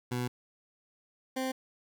20% pulse tone pair in turn, 123.47 / 261 Hz, B2 / C4, 0 / -4 cents, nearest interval octave + minor second, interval 1296 cents, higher second, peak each -26 dBFS, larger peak neither, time 0.11-0.28 / 1.36-1.52 s, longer first, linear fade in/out 10 ms, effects 11-bit

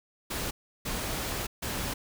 pink noise bursts at uneven times, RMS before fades -33 dBFS, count 3, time 0.3-0.51 / 0.85-1.47 / 1.62-1.94 s, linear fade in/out 10 ms, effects none

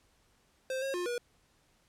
square tone with pitch steps, 523 / 541 / 355.3 / 481.9 Hz, C5 / C#5 / F4 / B4, -1 / -42 / +30 / -43 cents, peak -33 dBFS, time 0.7-1.18 s, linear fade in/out 2 ms, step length 120 ms, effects pink hiss -69 dBFS RMS until 1.88 s + low-pass 11000 Hz 12 dB/octave

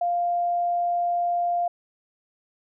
sine tone, 698.5 Hz, F5, in tune, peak -21 dBFS, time 0.01-1.68 s, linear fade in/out 5 ms, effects none

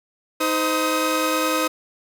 sawtooth tone cluster, 313.5 / 515 / 1264 Hz, D#4 / C5 / D#6, +13 / -28 / +27 cents, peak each -20 dBFS, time 0.4-1.68 s, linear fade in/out 10 ms, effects none

